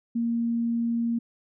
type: tone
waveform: sine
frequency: 233.1 Hz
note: A#3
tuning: in tune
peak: -23 dBFS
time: 0.15-1.19 s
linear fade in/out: 10 ms
effects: none